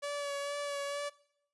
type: tone with vibrato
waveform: sawtooth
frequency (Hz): 571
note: D5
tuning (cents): -49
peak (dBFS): -31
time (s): 0.02-1.1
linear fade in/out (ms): 20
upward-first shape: sine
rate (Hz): 2.2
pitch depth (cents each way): 21
effects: noise-tail reverb RT60 0.7 s tail -20 dB re dry + resampled to 24000 Hz